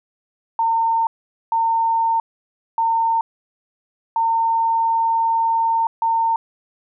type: tone bursts at uneven times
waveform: sine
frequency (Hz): 910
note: A#5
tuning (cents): -42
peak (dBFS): -15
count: 5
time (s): 0.59-1.07 / 1.52-2.2 / 2.78-3.21 / 4.16-5.87 / 6.02-6.36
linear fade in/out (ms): 2
effects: none